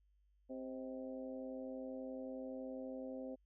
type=harmonic tone with a mistuned harmonic; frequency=130.8 Hz; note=C3; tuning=in tune; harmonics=2 / 3 / 4 / 5 / 6; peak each=-46 / -56 / -47 / -54 / -63 dBFS; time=0.49-3.36 s; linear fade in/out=20 ms; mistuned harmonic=5; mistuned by=-51 cents; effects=added 50 Hz sine -70 dBFS peak until 3.45 s